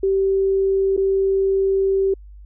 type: tone with dropouts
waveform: sine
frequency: 387.7 Hz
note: G4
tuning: 19 cents flat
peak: -15 dBFS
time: 0.03-2.14 s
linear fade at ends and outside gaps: 5 ms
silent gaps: 0.966-0.975 s
effects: added 50 Hz sine -38 dBFS peak until 2.45 s